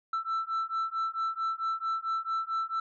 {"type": "beating tone pair", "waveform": "sine", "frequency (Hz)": [1327, 1331.5], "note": ["E6", "E6"], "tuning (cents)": [11, 17], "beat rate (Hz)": 4.5, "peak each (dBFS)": -30, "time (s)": [0.13, 2.8], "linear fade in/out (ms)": 5, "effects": ["tanh soft clip ceiling -26 dBFS"]}